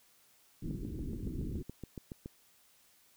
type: low-pass noise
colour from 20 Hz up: pink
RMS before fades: -39 dBFS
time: 0.62-1.63 s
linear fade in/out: 10 ms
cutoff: 370 Hz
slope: 48 dB/octave
type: click train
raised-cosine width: 3 ms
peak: -29 dBFS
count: 12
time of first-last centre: 0.71-2.259 s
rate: 7.1 Hz
effects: white hiss -66 dBFS RMS until 3.16 s